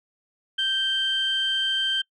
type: tone pair together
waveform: sine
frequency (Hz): 1568 / 3133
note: G6 / G7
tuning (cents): 0 / -2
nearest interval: octave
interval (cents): 1198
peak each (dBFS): -27 / -21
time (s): 0.58-2.02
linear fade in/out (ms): 10
effects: noise-tail reverb RT60 0.1 s tail -25 dB re dry + tanh soft clip ceiling -17 dBFS